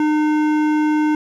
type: tone with hard clipping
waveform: sine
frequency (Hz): 304.2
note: D#4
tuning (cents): -39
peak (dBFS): -16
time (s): 0-1.15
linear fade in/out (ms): 2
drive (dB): 13
effects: none